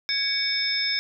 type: tone cluster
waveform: sine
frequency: 1662 / 2250 / 3632 / 5230 Hz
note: G#6 / C#7 / A#7 / E8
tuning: +1 / +25 / -46 / -15 cents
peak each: -33 / -28 / -30 / -25 dBFS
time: 0.09-0.99 s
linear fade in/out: 0 ms
effects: none